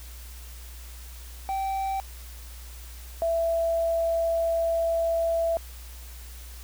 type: tone pair in turn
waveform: triangle / sine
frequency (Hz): 776 / 664.9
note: G5 / E5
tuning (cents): -18 / +15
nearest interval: minor third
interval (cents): 267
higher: first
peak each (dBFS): -24 / -22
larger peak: second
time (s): 1.49-2 / 3.22-5.57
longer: second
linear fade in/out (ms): 0
effects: added 60 Hz sine -40 dBFS peak until 6.63 s + white hiss -48 dBFS RMS until 6.63 s